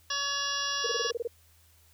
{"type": "harmonic tone", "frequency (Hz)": 565, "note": "C#5", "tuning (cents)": 33, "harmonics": [1, 2, 3, 5, 6, 7, 8, 9, 10], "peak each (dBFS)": [-46, -36, -35, -37, -37, -42, -43, -37, -36], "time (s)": [0.1, 1.11], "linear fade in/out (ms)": 5}
{"type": "tone bursts", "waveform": "sine", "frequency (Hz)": 470, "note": "A#4", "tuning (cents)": 14, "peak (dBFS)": -28, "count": 9, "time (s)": [0.84, 1.275], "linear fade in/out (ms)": 5, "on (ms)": 27, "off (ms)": 24}
{"effects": ["added 81 Hz sine -61 dBFS peak until 1.93 s", "white hiss -63 dBFS RMS until 1.93 s"]}